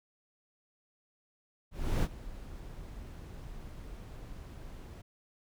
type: noise with ADSR envelope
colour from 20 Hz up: brown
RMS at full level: -27 dBFS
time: 1.71-5.02 s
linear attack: 320 ms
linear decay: 46 ms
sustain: -18 dB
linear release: 11 ms
effects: none